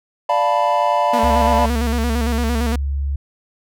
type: chord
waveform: triangle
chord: B half-diminished seventh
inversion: first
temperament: equal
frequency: 587.3 / 698.5 / 880 / 987.8 Hz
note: D5 / F5 / A5 / B5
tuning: 0 / 0 / 0 / 0 cents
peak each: -18 / -18 / -18 / -17 dBFS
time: 0.29-1.66 s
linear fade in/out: 5 ms
type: tone with vibrato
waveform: sawtooth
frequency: 233.1 Hz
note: A#3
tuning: in tune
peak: -16 dBFS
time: 1.13-2.76 s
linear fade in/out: 5 ms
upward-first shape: square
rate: 8.8 Hz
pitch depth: 63 cents each way
type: tone with pitch glide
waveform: sine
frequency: 69 to 69.8 Hz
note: C#2 to C#2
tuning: -7 to +13 cents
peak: -18 dBFS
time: 1.23-3.16 s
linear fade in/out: 5 ms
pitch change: +20 cents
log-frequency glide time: 2.43-2.97 s
effects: none